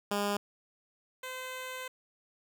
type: tone pair in turn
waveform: 10% pulse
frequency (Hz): 203.8 / 513.5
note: G#3 / C5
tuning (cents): -32 / -33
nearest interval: octave + major third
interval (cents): 1599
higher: second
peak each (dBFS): -21 / -30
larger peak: first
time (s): 0.11-0.37 / 1.23-1.88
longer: second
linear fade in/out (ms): 5
effects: none